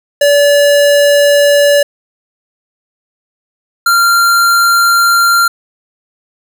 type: tone pair in turn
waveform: square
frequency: 575 / 1384.3 Hz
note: D5 / F6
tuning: -37 / -16 cents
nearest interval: octave + minor third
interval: 1521 cents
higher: second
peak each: -6 / -7 dBFS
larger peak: first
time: 0.21-1.83 / 3.86-5.48 s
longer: neither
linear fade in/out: 5 ms
effects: none